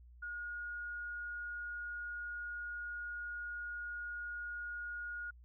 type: tone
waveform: sine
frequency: 1437 Hz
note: F6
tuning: 49 cents sharp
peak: -40 dBFS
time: 0.22-5.31 s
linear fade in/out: 10 ms
effects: added 60 Hz sine -55 dBFS peak until 5.44 s